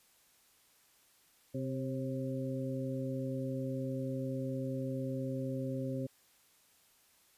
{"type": "harmonic tone with a mistuned harmonic", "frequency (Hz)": 130.81, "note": "C3", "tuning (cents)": 0, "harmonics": [1, 2, 3, 4], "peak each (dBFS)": [-38, -38, -45, -41], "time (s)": [1.54, 6.07], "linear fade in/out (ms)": 10, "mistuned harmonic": 4, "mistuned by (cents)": 40, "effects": ["white hiss -67 dBFS RMS until 7.37 s", "resampled to 32000 Hz"]}